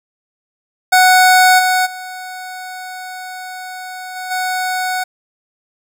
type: tone with level steps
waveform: 25% pulse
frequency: 740 Hz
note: F#5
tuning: in tune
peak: -3 / -8 / -23 / -20 / -13 dBFS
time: 0.92-5.04 s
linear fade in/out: 10 ms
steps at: 1.58 / 1.85 / 4.15 / 4.3 s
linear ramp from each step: 20 ms
effects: none